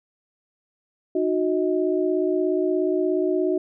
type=tone cluster; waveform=sine; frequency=308.9 / 365.8 / 631 Hz; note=D#4 / F#4 / D#5; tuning=-12 / -20 / +24 cents; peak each=-25 / -21 / -28 dBFS; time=1.15-3.58 s; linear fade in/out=5 ms; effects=none